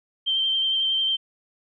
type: tone with vibrato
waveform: sine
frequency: 3136 Hz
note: G7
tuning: in tune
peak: -20 dBFS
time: 0.26-1.17 s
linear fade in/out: 20 ms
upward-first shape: sine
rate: 11 Hz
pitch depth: 16 cents each way
effects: none